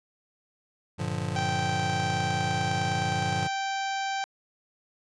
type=chord; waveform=square; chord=G minor seventh; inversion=none; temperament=just; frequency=98 / 117.6 / 147 / 176.4 Hz; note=G2 / Bb2 / D3 / F3; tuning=0 / +16 / +2 / +18 cents; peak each=-35 dBFS; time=0.98-3.48 s; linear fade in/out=20 ms
type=harmonic tone; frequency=781 Hz; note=G5; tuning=7 cents flat; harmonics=1 / 2 / 3 / 4 / 5 / 6 / 7 / 8 / 9; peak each=-29 / -35 / -39 / -41 / -43 / -45 / -46 / -47 / -48 dBFS; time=1.36-4.24 s; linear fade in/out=0 ms
effects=resampled to 22050 Hz